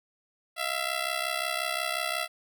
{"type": "ring-modulated tone", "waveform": "10% pulse", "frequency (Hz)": 670, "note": "E5", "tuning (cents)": 28, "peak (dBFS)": -17, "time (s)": [0.56, 2.28], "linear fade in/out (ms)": 50, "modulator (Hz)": 32.8, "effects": []}